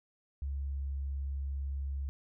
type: tone with pitch glide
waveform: sine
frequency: 69.3 to 68.9 Hz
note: C#2 to C#2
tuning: 0 to -10 cents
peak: -33 dBFS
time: 0.42-2.09 s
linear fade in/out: 0 ms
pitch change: -10 cents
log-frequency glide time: 0.71-0.79 s
effects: none